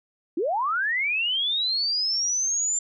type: linear sweep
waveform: sine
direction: up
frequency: 293.7 to 7250 Hz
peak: -22 dBFS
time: 0.37-2.79 s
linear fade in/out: 5 ms
effects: none